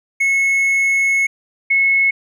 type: tone pair in turn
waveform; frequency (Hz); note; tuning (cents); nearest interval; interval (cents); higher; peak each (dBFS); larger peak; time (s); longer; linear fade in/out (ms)
triangle / sine; 2188 / 2188; C#7 / C#7; -23 / -23; unison; 0; neither; -11; neither; 0.2-1.27 / 1.7-2.11; first; 10
effects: none